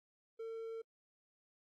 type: tone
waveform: triangle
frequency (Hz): 451.9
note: A4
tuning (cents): +46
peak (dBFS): -40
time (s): 0.39-0.82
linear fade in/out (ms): 10
effects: AAC 48 kbps